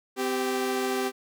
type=tone pair together; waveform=sawtooth; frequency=256.4 / 391.5 Hz; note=C4 / G4; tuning=-35 / -2 cents; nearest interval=perfect fifth; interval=733 cents; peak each=-27 / -23 dBFS; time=0.16-1.12 s; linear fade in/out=50 ms; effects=none